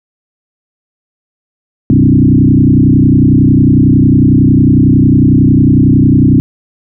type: tone with frequency modulation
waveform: sine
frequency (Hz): 196.3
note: G3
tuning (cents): +3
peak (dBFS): -3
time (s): 1.9-6.4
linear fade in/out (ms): 0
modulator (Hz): 31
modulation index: 3.4
effects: none